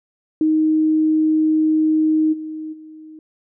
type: tone with level steps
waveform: sine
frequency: 312.5 Hz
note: D#4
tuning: 8 cents sharp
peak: -13 / -26 / -36 dBFS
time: 0.41-3.19 s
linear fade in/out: 2 ms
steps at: 2.32 / 2.72 s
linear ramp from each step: 20 ms
effects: none